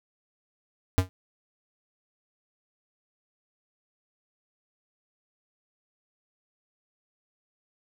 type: tone with exponential decay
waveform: square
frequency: 92.5 Hz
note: F#2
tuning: in tune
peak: -14 dBFS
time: 0.98-1.09 s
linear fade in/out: 0 ms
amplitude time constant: 23 ms
effects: none